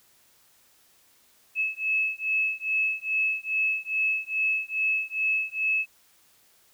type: beating tone pair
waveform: sine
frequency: 2592 / 2594.4 Hz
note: E7 / E7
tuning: -30 / -28 cents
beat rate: 2.4 Hz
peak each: -27 dBFS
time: 1.55-5.86 s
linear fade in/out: 50 ms
effects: white hiss -61 dBFS RMS until 6.73 s